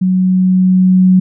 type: tone with level ramp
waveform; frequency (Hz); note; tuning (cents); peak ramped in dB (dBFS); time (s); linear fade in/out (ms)
sine; 185.2; F#3; +2; -9 to -4; 0.01-1.2; 10
effects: none